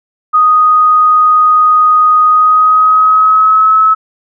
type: tone with pitch glide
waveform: sine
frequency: 1244.5 to 1293.6 Hz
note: D#6 to E6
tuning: 0 to -33 cents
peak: -4 dBFS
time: 0.33-3.95 s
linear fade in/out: 20 ms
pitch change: +67 cents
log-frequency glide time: 2.27-3.78 s
effects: none